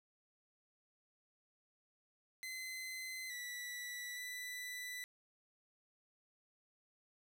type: tone with pitch steps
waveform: sawtooth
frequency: 2048 / 1962 / 1982 Hz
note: C7 / B6 / B6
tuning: -38 / -12 / +6 cents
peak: -40 dBFS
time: 2.43-5.04 s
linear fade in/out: 0 ms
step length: 870 ms
effects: 13-bit